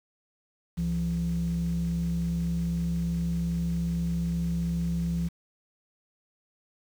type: tone pair together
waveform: sine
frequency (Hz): 67.46 / 170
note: C#2 / F3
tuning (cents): -46 / -46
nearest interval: octave + major third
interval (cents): 1600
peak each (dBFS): -31 / -25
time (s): 0.77-5.29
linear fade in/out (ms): 20
effects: tanh soft clip ceiling -21 dBFS + 8-bit